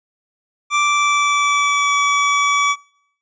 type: tone with pitch glide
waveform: 25% pulse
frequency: 1173 to 1142.9 Hz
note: D6 to D6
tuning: -2 to -47 cents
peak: -10 dBFS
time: 0.7-2.76 s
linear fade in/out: 50 ms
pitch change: -45 cents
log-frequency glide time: 0.8-1.94 s
effects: noise-tail reverb RT60 0.7 s tail -25 dB re dry + resampled to 16000 Hz